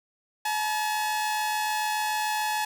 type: tone pair together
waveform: sawtooth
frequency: 855.1 / 942 Hz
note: A5 / A#5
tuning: -50 / +18 cents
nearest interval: major second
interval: 168 cents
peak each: -22 / -32 dBFS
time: 0.45-2.65 s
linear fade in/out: 5 ms
effects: none